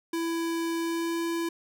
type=tone with pitch glide; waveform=square; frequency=332.5 to 335.4 Hz; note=E4 to E4; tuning=+15 to +30 cents; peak=-28 dBFS; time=0.13-1.49 s; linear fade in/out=5 ms; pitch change=+15 cents; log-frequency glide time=0.77-1.24 s; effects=none